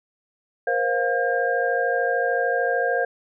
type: tone cluster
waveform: sine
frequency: 476.6 / 530 / 705 / 1608 Hz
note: A#4 / C5 / F5 / G6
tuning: +38 / +22 / +16 / +44 cents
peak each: -25 dBFS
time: 0.67-3.05 s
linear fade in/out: 5 ms
effects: none